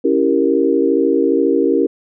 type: chord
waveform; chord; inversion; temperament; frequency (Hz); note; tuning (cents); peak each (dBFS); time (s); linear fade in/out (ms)
sine; C# diminished seventh; none; equal; 277.2 / 329.6 / 392 / 466.2; C#4 / E4 / G4 / Bb4; 0 / 0 / 0 / 0; -17; 0.04-1.87; 10
effects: none